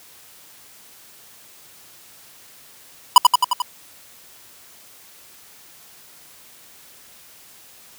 square tone with echo, 987.8 Hz, B5, in tune, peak -4 dBFS, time 3.16-3.18 s, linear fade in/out 2 ms, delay 88 ms, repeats 5, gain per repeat -3 dB, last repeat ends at 3.62 s, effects white hiss -47 dBFS RMS until 7.98 s + high-pass 60 Hz 12 dB/octave

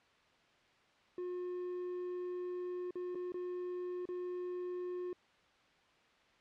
triangle tone with dropouts, 359.1 Hz, F4, 48 cents sharp, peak -36 dBFS, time 1.18-5.13 s, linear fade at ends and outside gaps 2 ms, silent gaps 2.908-2.955 / 3.148-3.154 / 3.321-3.342 / 4.055-4.088 s, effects white hiss -67 dBFS RMS until 6.4 s + low-pass 3000 Hz 12 dB/octave

